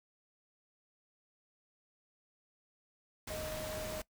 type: tone in noise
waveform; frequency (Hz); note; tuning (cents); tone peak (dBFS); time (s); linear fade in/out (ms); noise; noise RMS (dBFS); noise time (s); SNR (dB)
sine; 622.3; D#5; 0; -41; 3.3-4.01; 5; pink; -43; 3.27-4.02; -1
effects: noise-tail reverb RT60 0.1 s tail -20 dB re dry